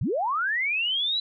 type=linear sweep; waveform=sine; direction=up; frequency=77.6 to 4000 Hz; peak=-23 dBFS; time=0.01-1.2 s; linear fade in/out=5 ms; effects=none